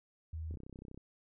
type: tone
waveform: sine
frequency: 80 Hz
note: D#2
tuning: 49 cents sharp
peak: -38 dBFS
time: 0.33-0.56 s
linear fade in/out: 5 ms
type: click train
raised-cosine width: 3 ms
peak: -36 dBFS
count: 16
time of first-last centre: 0.51-0.976 s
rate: 32.2 Hz
effects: none